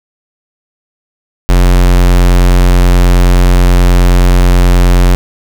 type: tone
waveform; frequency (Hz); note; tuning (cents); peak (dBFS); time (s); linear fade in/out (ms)
square; 44.71; F1; +41; -4; 1.49-5.15; 0
effects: none